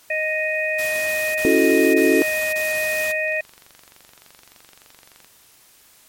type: harmonic tone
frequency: 622.3 Hz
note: D#5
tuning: in tune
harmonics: 1 / 3 / 4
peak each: -24 / -24 / -24 dBFS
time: 0.1-3.41 s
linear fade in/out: 5 ms
type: noise bursts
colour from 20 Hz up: white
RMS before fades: -31 dBFS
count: 4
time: 0.78-3.123 s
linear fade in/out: 10 ms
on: 570 ms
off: 21 ms
type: chord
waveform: sine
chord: F# minor seventh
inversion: second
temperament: equal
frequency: 277.2 / 329.6 / 370 / 440 Hz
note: C#4 / E4 / F#4 / A4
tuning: 0 / 0 / 0 / 0 cents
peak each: -19 dBFS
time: 1.45-2.22 s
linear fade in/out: 0 ms
type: click train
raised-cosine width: 0.2 ms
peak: -28 dBFS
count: 47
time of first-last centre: 3.28-5.246 s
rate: 23.4 Hz
effects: white hiss -52 dBFS RMS until 6.08 s + MP3 64 kbps

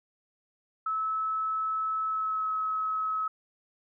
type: tone with pitch glide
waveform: sine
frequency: 1300 to 1285.1 Hz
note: E6 to E6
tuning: -24 to -44 cents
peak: -27 dBFS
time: 0.86-3.28 s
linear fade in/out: 5 ms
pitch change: -20 cents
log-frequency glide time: 2.07-2.51 s
effects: none

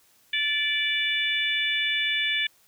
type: harmonic tone with a mistuned harmonic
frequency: 582 Hz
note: D5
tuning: 16 cents flat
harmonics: 3 / 4 / 5 / 6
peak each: -29 / -27 / -30 / -28 dBFS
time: 0.33-2.47 s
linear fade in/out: 5 ms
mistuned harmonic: 5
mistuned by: +16 cents
effects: white hiss -61 dBFS RMS until 2.67 s

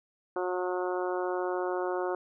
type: harmonic tone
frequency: 181.4 Hz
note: F#3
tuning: 34 cents flat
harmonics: 2 / 3 / 4 / 5 / 6 / 7 / 8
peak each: -31 / -35 / -37 / -39 / -41 / -42 / -43 dBFS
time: 0.36-2.15 s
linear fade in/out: 2 ms
effects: none

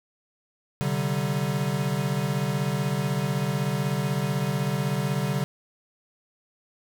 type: chord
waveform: square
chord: C suspended second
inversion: none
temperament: equal with one note detuned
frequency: 130.81 / 146.83 / 191.63 Hz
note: C3 / D3 / G3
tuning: 0 / 0 / -39 cents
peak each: -30 / -28 / -30 dBFS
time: 0.81-5.44 s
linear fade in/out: 0 ms
effects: none

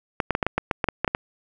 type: clicks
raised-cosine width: 0.5 ms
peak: -6 dBFS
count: 12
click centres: 0.202 / 0.307 / 0.351 / 0.428 / 0.466 / 0.58 / 0.712 / 0.842 / 0.887 / 1.046 / 1.078 / 1.149 s
effects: none

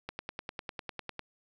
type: click train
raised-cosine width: 0.3 ms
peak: -21 dBFS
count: 12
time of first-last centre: 0.09-1.193 s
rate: 9.97 Hz
effects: none

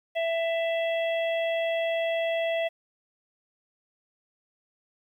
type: harmonic tone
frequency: 663 Hz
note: E5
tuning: 10 cents sharp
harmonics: 1 / 3 / 4 / 5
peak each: -25 / -35 / -37 / -39 dBFS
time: 0.15-2.69 s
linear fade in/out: 20 ms
effects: 10-bit

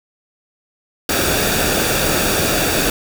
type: noise with comb filter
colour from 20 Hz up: pink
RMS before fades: -17 dBFS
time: 1.09-2.9 s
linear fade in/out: 2 ms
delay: 0.97 ms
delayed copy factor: -0.55
effects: none

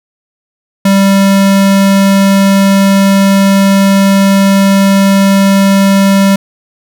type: tone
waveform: square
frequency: 196 Hz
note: G3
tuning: in tune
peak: -5 dBFS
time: 0.85-6.36 s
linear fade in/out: 5 ms
effects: none

